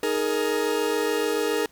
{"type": "chord", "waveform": "40% pulse", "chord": "D# suspended fourth", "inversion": "none", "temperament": "equal with one note detuned", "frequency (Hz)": [311.1, 419.2, 466.2], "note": ["D#4", "G#4", "A#4"], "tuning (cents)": [0, 16, 0], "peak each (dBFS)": [-29, -25, -25], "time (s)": [0.03, 1.66], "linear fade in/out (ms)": 2, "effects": ["pink hiss -57 dBFS RMS until 1.71 s"]}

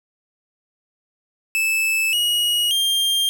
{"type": "tone with pitch steps", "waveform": "45% pulse", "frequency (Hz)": [2625, 2896, 3195], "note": ["E7", "F#7", "G7"], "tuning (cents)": [-8, -38, 32], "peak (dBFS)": -17, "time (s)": [1.55, 3.29], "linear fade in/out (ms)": 0, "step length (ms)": 580, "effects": []}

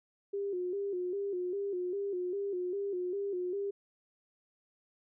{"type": "tone with vibrato", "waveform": "sine", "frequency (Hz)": 379.5, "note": "F#4", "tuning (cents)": 44, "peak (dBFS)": -32, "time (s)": [0.33, 3.71], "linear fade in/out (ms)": 10, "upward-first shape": "square", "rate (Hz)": 2.5, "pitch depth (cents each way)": 92, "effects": []}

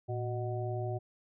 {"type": "harmonic tone with a mistuned harmonic", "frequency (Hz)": 123.47, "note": "B2", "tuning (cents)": 0, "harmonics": [1, 3, 5, 6], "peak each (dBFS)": [-34, -39, -41, -42], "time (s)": [0.08, 0.99], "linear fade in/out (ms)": 20, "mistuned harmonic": 1, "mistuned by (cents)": -140, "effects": []}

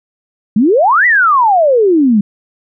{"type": "exponential two-way sweep", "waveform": "sine", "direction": "up then down", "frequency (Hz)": [195.5, 2014, 195.5], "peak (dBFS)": -6, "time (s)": [0.56, 2.21], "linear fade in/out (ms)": 5, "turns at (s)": 1.06, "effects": []}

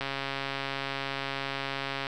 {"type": "click train", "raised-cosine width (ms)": 0.3, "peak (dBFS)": -16, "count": 283, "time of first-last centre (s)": [0.01, 2.068], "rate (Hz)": 137, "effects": []}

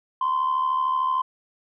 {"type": "tone with amplitude modulation", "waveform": "sine", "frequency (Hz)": 1035, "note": "C6", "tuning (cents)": -19, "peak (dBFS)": -16, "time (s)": [0.21, 1.22], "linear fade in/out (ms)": 5, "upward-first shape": "sine", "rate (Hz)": 73.3, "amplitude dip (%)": 65, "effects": ["tanh soft clip ceiling -16 dBFS"]}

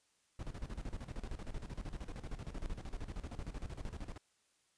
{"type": "noise with tremolo", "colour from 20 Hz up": "brown", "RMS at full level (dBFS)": -41, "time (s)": [0.39, 4.18], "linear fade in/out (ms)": 5, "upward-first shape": "square", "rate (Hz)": 13, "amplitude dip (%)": 75, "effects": ["white hiss -75 dBFS RMS until 4.77 s", "resampled to 22050 Hz"]}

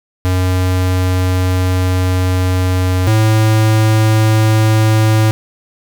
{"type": "tone pair in turn", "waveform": "square", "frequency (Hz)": [91.9, 109.29], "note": ["F#2", "A2"], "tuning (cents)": [-11, -11], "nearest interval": "minor third", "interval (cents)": 300, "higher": "second", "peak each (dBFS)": [-12, -9], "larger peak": "second", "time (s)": [[0.25, 3.07], [3.07, 5.31]], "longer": "first", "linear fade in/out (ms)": 0, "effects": []}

